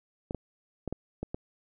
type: clicks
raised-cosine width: 2 ms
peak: -20 dBFS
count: 6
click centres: 0.309 / 0.347 / 0.877 / 0.926 / 1.23 / 1.345 s
effects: none